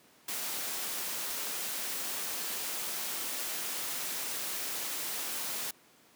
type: noise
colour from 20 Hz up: white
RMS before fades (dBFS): -36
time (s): 0.28-5.71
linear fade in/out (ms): 5
effects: pink hiss -61 dBFS RMS until 6.15 s + high-pass 200 Hz 12 dB/octave